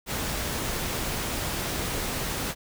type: noise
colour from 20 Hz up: pink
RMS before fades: -30 dBFS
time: 0.06-2.55 s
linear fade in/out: 50 ms
effects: none